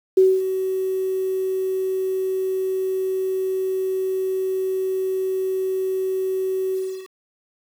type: tone with ADSR envelope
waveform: sine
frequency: 377.7 Hz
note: F#4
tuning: 36 cents sharp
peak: -9 dBFS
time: 0.17-7.09 s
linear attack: 7 ms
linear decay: 230 ms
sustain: -11 dB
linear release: 350 ms
effects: 7-bit